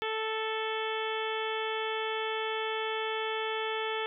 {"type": "harmonic tone with a mistuned harmonic", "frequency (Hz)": 440, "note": "A4", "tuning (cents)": 0, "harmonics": [1, 2, 3, 4, 5, 6, 7, 8], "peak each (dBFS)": [-34, -37, -39, -40, -41, -42, -42, -43], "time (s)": [0.02, 4.06], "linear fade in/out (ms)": 0, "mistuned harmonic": 8, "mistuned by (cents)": -47, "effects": []}